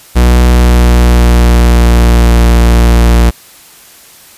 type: tone with pitch glide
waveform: 45% pulse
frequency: 60.8 to 58.53 Hz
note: B1 to A#1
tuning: -26 to +8 cents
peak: -3 dBFS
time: 0.15-3.31 s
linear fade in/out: 20 ms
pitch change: -66 cents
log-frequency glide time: 0.41-2.34 s
effects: white hiss -37 dBFS RMS until 4.37 s + resampled to 32000 Hz